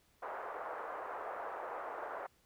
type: band-pass noise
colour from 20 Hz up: pink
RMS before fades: -43 dBFS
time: 0.22-2.27 s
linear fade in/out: 10 ms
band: 510 to 1400 Hz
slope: 24 dB/octave
effects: pink hiss -71 dBFS RMS until 2.45 s

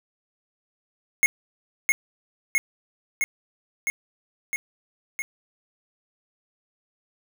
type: tone with echo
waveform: square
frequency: 2166 Hz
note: C#7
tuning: 41 cents flat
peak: -15 dBFS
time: 1.23-1.26 s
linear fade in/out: 0 ms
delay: 660 ms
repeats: 6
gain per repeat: -2 dB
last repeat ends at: 5.22 s
effects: 9-bit

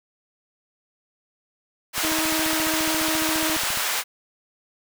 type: high-pass noise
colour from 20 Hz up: pink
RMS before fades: -25 dBFS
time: 1.93-4.04 s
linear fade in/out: 50 ms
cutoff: 1000 Hz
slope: 12 dB/octave
type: click train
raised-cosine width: 3 ms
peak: -25 dBFS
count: 27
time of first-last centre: 1.98-3.773 s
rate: 14.5 Hz
type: tone with vibrato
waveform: sawtooth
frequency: 316.7 Hz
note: D#4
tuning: 31 cents sharp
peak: -21 dBFS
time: 2.03-3.57 s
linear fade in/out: 10 ms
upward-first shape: square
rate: 16 Hz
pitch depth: 11 cents each way
effects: none

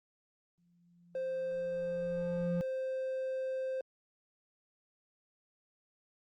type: tone with exponential growth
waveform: sine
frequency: 173.7 Hz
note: F3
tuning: 9 cents flat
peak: -29 dBFS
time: 0.58-2.61 s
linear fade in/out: 0 ms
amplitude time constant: 440 ms
type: tone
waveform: triangle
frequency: 523.3 Hz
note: C5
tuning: in tune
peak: -31 dBFS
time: 1.15-3.81 s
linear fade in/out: 2 ms
effects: tanh soft clip ceiling -26 dBFS + Opus 32 kbps

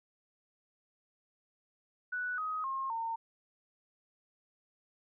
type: tone with pitch steps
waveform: sine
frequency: 1480 / 1259 / 1071 / 911 Hz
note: F#6 / D#6 / C6 / A#5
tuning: 0 / +20 / +40 / -40 cents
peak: -33 dBFS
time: 2.12-3.16 s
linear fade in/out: 10 ms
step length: 260 ms
effects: none

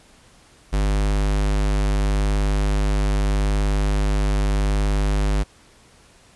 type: tone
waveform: square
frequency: 50.4 Hz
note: G1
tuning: 49 cents sharp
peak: -18 dBFS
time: 0.72-5.44 s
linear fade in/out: 20 ms
effects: pink hiss -52 dBFS RMS until 6.35 s + resampled to 24000 Hz

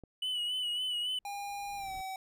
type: click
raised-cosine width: 2 ms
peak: -35 dBFS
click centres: 0.037 s
type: tone with vibrato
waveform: triangle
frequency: 2960 Hz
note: F#7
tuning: in tune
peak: -30 dBFS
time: 0.22-1.19 s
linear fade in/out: 5 ms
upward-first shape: sine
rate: 3.6 Hz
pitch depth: 44 cents each way
type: noise with exponential growth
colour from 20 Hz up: brown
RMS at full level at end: -50 dBFS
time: 0.9-2.01 s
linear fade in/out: 1 ms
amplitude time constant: 240 ms
type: tone with pitch glide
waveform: square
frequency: 808 to 762.7 Hz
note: G#5 to G5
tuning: -48 to -48 cents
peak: -38 dBFS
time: 1.25-2.16 s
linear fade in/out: 2 ms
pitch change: -100 cents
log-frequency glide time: 1.76-1.92 s
effects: none

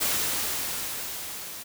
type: noise with level ramp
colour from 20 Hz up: white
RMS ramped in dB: -25 to -39 dBFS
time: 0-1.64 s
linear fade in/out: 20 ms
effects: none

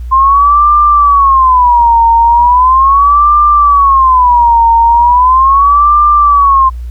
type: tone with vibrato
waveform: sine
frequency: 1046.5 Hz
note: C6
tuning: in tune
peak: -3 dBFS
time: 0.11-6.7 s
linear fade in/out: 20 ms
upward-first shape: sine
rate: 0.38 Hz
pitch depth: 220 cents each way
effects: added 60 Hz sine -18 dBFS peak until 6.9 s + pink hiss -48 dBFS RMS until 6.9 s

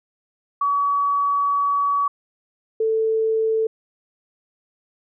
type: tone pair in turn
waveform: sine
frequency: 1135 / 443.1 Hz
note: C#6 / A4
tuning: +41 / +12 cents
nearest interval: octave + major third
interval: 1629 cents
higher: first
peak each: -17 dBFS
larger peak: neither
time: 0.61-2.08 / 2.8-3.67 s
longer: first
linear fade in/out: 5 ms
effects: none

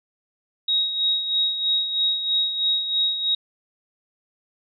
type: tone with tremolo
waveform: sine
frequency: 3787 Hz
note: A#7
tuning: 27 cents sharp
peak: -17 dBFS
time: 0.68-3.35 s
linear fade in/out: 5 ms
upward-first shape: sine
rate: 3.1 Hz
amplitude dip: 60%
effects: none

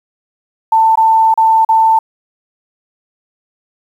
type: tone with dropouts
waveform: sine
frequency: 891 Hz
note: A5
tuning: 22 cents sharp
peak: -6 dBFS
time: 0.72-1.99 s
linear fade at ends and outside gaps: 5 ms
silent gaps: 0.956-0.973 / 1.341-1.375 / 1.649-1.689 s
effects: 7-bit

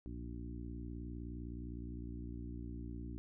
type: harmonic tone with a mistuned harmonic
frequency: 59.6 Hz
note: A#1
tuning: 39 cents sharp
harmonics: 1 / 2 / 3 / 4 / 5 / 6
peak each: -45 / -50 / -53 / -51 / -50 / -57 dBFS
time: 0.06-3.18 s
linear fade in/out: 0 ms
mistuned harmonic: 1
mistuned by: +99 cents
effects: none

